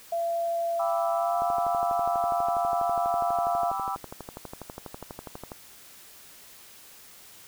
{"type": "tone with pitch glide", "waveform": "sine", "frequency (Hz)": [678, 695.5], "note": ["E5", "F5"], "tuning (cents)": [49, -7], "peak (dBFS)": -25, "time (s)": [0.12, 3.71], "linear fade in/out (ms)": 5, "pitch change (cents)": 44, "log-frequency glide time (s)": [1.15, 1.38]}
{"type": "chord", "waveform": "sine", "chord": "E minor seventh", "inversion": "first", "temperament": "equal", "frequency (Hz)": [784, 987.8, 1174.7, 1318.5], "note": ["G5", "B5", "D6", "E6"], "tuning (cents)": [0, 0, 0, 0], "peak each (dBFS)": [-32, -34, -35, -34], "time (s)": [0.79, 3.96], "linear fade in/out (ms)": 10}
{"type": "click train", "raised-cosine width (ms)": 1, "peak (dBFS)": -23, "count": 51, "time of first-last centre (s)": [1.42, 5.518], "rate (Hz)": 12.2}
{"effects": ["white hiss -50 dBFS RMS until 7.47 s"]}